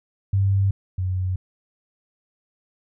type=tone pair in turn; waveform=sine; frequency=98 / 92.5 Hz; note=G2 / F#2; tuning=0 / 0 cents; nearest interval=minor second; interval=100 cents; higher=first; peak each=-16 / -21 dBFS; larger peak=first; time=0.33-0.71 / 0.98-1.36 s; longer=neither; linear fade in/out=5 ms; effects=none